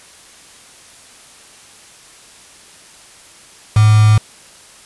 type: tone with quantisation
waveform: sine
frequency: 107.2 Hz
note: A2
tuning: 45 cents flat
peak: -6 dBFS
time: 3.76-4.18 s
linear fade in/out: 5 ms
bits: 3
effects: white hiss -42 dBFS RMS until 4.85 s + resampled to 24000 Hz